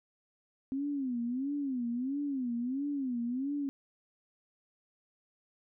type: tone with vibrato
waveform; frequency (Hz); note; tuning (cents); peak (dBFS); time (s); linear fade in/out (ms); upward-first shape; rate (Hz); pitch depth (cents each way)
sine; 260.9; C4; -5; -31; 0.72-3.69; 0; sine; 1.5; 180
effects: none